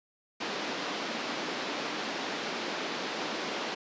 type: band-pass noise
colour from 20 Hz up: pink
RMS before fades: -35 dBFS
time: 0.4-3.75 s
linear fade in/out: 10 ms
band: 230 to 5200 Hz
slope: 24 dB/octave
effects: resampled to 16000 Hz